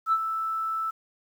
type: tone with ADSR envelope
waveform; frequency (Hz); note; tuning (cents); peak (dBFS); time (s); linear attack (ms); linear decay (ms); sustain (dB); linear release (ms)
sine; 1318.5; E6; 0; -17; 0.06-0.91; 63; 53; -9; 13
effects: tanh soft clip ceiling -14 dBFS + 9-bit